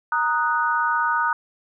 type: chord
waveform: sine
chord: D# minor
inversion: second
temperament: equal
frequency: 932.3 / 1244.5 / 1480 Hz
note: A#5 / D#6 / F#6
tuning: 0 / 0 / 0 cents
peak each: -23 dBFS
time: 0.12-1.33 s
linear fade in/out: 2 ms
effects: none